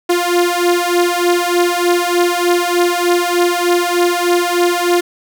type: beating tone pair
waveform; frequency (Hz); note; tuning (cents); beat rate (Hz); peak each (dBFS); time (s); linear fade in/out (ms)
sawtooth; 349.2 / 352.5; F4 / F4; 0 / +16; 3.3; -11; 0.09-5.01; 10
effects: none